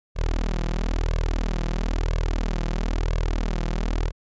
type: tone with flanger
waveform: sawtooth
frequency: 40.06 Hz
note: E1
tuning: 49 cents flat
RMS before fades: -24 dBFS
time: 0.15-4.12 s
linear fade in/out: 50 ms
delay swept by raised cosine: 1.8 to 5.9 ms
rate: 1 Hz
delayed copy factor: +0.8
effects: resampled to 16000 Hz